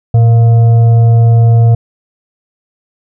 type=tone with frequency modulation; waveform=sine; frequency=114.7 Hz; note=A#2; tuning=28 cents flat; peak=-3 dBFS; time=0.14-1.75 s; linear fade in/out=5 ms; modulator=583 Hz; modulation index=0.23; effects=none